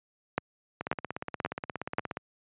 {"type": "two click trains", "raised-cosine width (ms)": 0.5, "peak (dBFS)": [-11, -18], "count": [4, 24], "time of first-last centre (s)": [[0.38, 1.984], [0.81, 2.171]], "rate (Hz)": [1.87, 16.9], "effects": ["high-pass 100 Hz 12 dB/octave", "resampled to 8000 Hz"]}